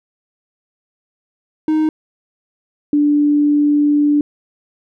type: tone pair in turn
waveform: triangle / sine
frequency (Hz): 311.1 / 293.2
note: D#4 / D4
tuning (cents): 0 / -3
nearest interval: minor second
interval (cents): 103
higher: first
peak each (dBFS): -10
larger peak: neither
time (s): 1.68-1.89 / 2.93-4.21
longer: second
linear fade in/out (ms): 2
effects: none